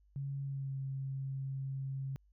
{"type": "tone with pitch glide", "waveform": "sine", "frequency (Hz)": [138.59, 135.11], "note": ["C#3", "C#3"], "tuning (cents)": [0, -44], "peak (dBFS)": -36, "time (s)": [0.16, 2.16], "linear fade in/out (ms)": 0, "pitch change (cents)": -44, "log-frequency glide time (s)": [0.42, 0.76], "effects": ["added 50 Hz sine -64 dBFS peak until 2.32 s"]}